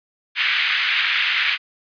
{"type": "band-pass noise", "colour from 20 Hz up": "pink", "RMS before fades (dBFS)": -20, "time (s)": [0.35, 1.58], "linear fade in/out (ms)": 50, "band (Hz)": [1800, 3200], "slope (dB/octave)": 24, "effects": ["resampled to 11025 Hz"]}